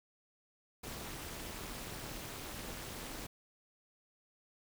pink noise with amplitude modulation, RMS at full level -41 dBFS, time 0.83-3.27 s, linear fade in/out 10 ms, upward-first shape sine, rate 277 Hz, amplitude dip 85%, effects none

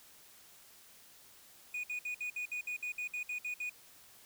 triangle tone bursts, 2467 Hz, D#7, 15 cents flat, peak -34 dBFS, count 13, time 1.74-3.696 s, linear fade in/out 5 ms, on 96 ms, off 59 ms, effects white hiss -59 dBFS RMS until 4.25 s

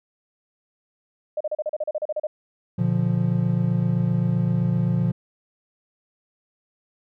sine tone bursts, 609 Hz, D#5, 37 cents flat, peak -22 dBFS, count 13, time 1.37-2.27 s, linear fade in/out 5 ms, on 36 ms, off 36 ms
triangle chord, Bb major, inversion none, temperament equal with one note detuned, 119.2 / 146.83 / 174.61 Hz, Bb2 / D3 / F3, +39 / 0 / 0 cents, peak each -21 / -24 / -20 dBFS, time 2.78-5.12 s, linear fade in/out 10 ms
effects none

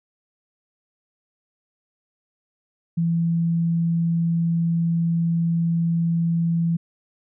sine tone, 167.5 Hz, E3, 28 cents sharp, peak -18 dBFS, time 2.97-6.77 s, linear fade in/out 10 ms, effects none

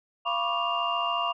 sine tone cluster, 688 / 980 / 1108 / 1182 / 2799 Hz, F5 / B5 / C#6 / D6 / F7, -26 / -14 / -1 / +11 / +3 cents, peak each -31 dBFS, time 0.25-1.33 s, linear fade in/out 20 ms, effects tanh soft clip ceiling -15 dBFS

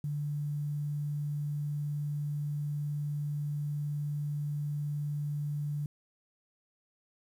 sine tone, 146.83 Hz, D3, in tune, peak -31 dBFS, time 0.04-5.86 s, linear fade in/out 2 ms, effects 10-bit

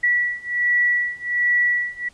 sine beating tone pair, 1945 / 1946.3 Hz, B6 / B6, -27 / -26 cents, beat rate 1.3 Hz, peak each -21 / -20 dBFS, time 0.03-2.09 s, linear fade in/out 10 ms, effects pink hiss -54 dBFS RMS until 2.13 s + resampled to 22050 Hz

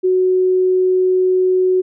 sine tone, 370 Hz, F#4, in tune, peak -11 dBFS, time 0.03-1.82 s, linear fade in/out 20 ms, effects none

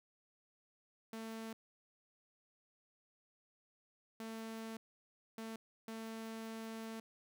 sawtooth tone bursts at uneven times, 223.7 Hz, A3, 29 cents sharp, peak -40 dBFS, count 4, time 1.13-1.53 / 4.2-4.77 / 5.38-5.56 / 5.88-7 s, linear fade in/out 2 ms, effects none

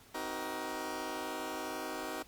15% pulse chord, C half-diminished seventh, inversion none, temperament just, 261.6 / 314 / 376.7 / 470.9 Hz, C4 / Eb4 / Gb4 / Bb4, 0 / +16 / +31 / +18 cents, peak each -38 / -35 / -36 / -38 dBFS, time 0.14-2.23 s, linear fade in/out 10 ms, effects pink hiss -59 dBFS RMS until 2.27 s + MP3 96 kbps

